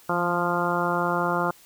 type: harmonic tone with a mistuned harmonic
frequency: 174.7 Hz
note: F3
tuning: 1 cent sharp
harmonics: 1 / 2 / 3 / 4 / 5 / 6 / 7 / 8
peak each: -30 / -30 / -30 / -30 / -30 / -30 / -30 / -30 dBFS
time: 0.09-1.51 s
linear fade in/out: 5 ms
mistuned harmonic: 1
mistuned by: -30 cents
effects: white hiss -53 dBFS RMS until 1.65 s